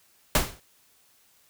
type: noise with exponential decay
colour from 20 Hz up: pink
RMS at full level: -17 dBFS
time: 0.35-0.6 s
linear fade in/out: 2 ms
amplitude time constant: 53 ms
effects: white hiss -62 dBFS RMS until 1.49 s